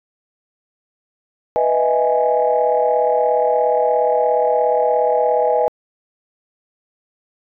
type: chord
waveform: sine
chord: E major seventh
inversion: second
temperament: equal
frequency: 493.9 / 622.3 / 659.3 / 830.6 Hz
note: B4 / D#5 / E5 / G#5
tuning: 0 / 0 / 0 / 0 cents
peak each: -17 / -18 / -22 / -18 dBFS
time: 1.56-5.68 s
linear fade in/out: 0 ms
effects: tanh soft clip ceiling -4 dBFS